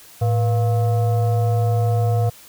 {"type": "tone with frequency modulation", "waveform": "sine", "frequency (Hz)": 110, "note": "A2", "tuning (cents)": 0, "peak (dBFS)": -15, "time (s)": [0.21, 2.3], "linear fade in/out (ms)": 10, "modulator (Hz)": 593, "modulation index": 0.58, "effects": ["white hiss -45 dBFS RMS until 2.48 s"]}